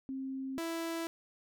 sine / sawtooth tone pair in turn, 266.2 / 331 Hz, C4 / E4, +30 / +7 cents, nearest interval major third, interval 377 cents, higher second, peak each -36 / -31 dBFS, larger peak second, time 0.09-0.58 / 0.58-1.07 s, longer neither, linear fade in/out 0 ms, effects none

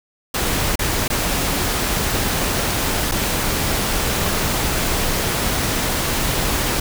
pink noise with dropouts, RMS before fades -20 dBFS, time 0.34-6.8 s, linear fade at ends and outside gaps 5 ms, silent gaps 0.757-0.791 / 1.08-1.1 / 3.114-3.119 s, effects none

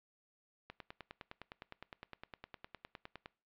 click train, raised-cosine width 0.3 ms, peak -30 dBFS, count 26, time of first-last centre 0.7-3.259 s, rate 9.77 Hz, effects noise-tail reverb RT60 0.4 s tail -22 dB re dry + low-pass 4000 Hz 12 dB/octave

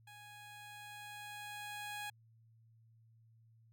15% pulse tone with level ramp, 830 Hz, G#5, 1 cent flat, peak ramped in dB -48 to -35 dBFS, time 0.07-2.1 s, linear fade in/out 5 ms, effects added 113 Hz sine -63 dBFS peak until 3.72 s

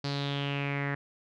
sawtooth tone with low-pass filter sweep, 141.3 Hz, C#3, 34 cents sharp, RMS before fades -32 dBFS, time 0.04-0.95 s, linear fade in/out 5 ms, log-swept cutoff 4600 to 1800 Hz, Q 5.4, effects none

